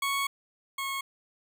20% pulse tone pair in turn, 1108.7 / 1092.2 Hz, C#6 / C#6, 0 / -26 cents, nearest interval unison, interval 26 cents, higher first, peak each -22 / -26 dBFS, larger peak first, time 0.02-0.27 / 0.78-1.01 s, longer first, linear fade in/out 5 ms, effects none

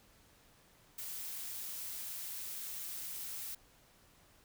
blue noise, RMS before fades -43 dBFS, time 0.98-3.55 s, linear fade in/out 5 ms, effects pink hiss -65 dBFS RMS until 4.44 s

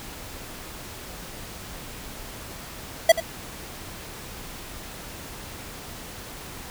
square tone with echo, 659.3 Hz, E5, in tune, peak -10 dBFS, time 3.09-3.12 s, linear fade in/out 5 ms, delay 83 ms, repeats 1, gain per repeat -14 dB, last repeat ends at 3.203 s, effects pink hiss -39 dBFS RMS until 6.7 s

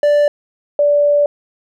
triangle / sine tone pair in turn, 586 / 582 Hz, D5 / D5, -4 / -16 cents, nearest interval unison, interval 12 cents, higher first, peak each -7 / -9 dBFS, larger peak first, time 0.03-0.28 / 0.79-1.26 s, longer second, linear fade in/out 2 ms, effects none

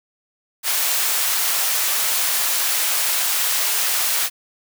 white high-pass noise, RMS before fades -20 dBFS, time 0.63-4.3 s, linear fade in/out 50 ms, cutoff 690 Hz, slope 12 dB/octave, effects none

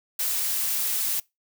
blue noise, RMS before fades -26 dBFS, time 0.19-1.2 s, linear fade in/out 5 ms, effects noise-tail reverb RT60 0.2 s tail -23 dB re dry

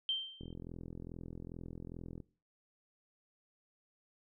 sine tone with exponential decay, 3136 Hz, G7, in tune, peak -29 dBFS, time 0.09-0.54 s, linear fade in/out 1 ms, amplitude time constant 96 ms
click train, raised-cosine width 3 ms, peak -33 dBFS, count 77, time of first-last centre 0.41-2.202 s, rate 42.4 Hz
effects noise-tail reverb RT60 0.4 s tail -21 dB re dry

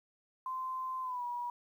sine tone with pitch glide, 1036 to 966.6 Hz, C6 to B5, -17 to -38 cents, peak -35 dBFS, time 0.46-1.5 s, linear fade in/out 2 ms, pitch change -121 cents, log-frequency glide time 1.02-1.24 s, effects 11-bit

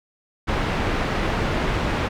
pink low-pass noise, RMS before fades -23 dBFS, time 0.47-2.09 s, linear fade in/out 20 ms, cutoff 2500 Hz, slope 12 dB/octave, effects none

